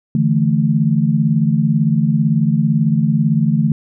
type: chord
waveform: sine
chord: D suspended second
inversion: none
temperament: equal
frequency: 146.83 / 164.81 / 220 Hz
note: D3 / E3 / A3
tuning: 0 / 0 / 0 cents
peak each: -16 dBFS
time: 0.15-3.72 s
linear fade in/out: 2 ms
effects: none